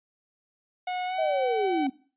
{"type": "tone with pitch glide", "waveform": "45% pulse", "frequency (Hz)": [729, 760.4], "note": ["F#5", "F#5"], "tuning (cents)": [-26, 47], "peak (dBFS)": -28, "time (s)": [0.87, 1.87], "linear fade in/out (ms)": 5, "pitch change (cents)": 73, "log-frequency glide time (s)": [1.06, 1.21]}
{"type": "linear sweep", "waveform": "sine", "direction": "down", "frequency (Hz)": [659.3, 255.4], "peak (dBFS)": -24, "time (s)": [1.18, 1.9], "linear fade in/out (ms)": 10}
{"effects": ["noise-tail reverb RT60 0.4 s tail -20 dB re dry", "resampled to 8000 Hz"]}